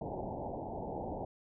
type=low-pass noise; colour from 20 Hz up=white; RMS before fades=-40 dBFS; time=0.01-1.25 s; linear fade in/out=5 ms; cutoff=880 Hz; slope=96 dB/octave; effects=none